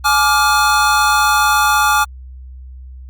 square chord, D diminished, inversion second, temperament just, 845.8 / 1174.7 / 1409.6 Hz, Ab5 / D6 / F6, +31 / 0 / +16 cents, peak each -16 dBFS, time 0.04-2.05 s, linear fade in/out 20 ms, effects added 64 Hz sine -31 dBFS peak until 3.09 s + Opus 48 kbps

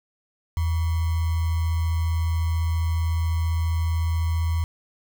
sine tone with sample-and-hold, 82.2 Hz, E2, 4 cents flat, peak -20 dBFS, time 0.57-4.64 s, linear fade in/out 0 ms, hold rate 1050 Hz, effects none

